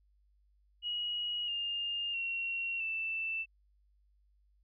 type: tone with pitch steps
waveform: sine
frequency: 2900 / 2817 / 2737 / 2659 Hz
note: F#7 / F7 / F7 / E7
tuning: -35 / +14 / -36 / +14 cents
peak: -33 dBFS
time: 0.82-3.46 s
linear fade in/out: 50 ms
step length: 660 ms
effects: added 50 Hz sine -66 dBFS peak until 4.63 s